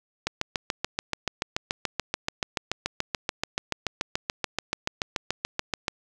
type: click train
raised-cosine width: 0.2 ms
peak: -8 dBFS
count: 40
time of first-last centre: 0.27-5.882 s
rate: 6.95 Hz
effects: none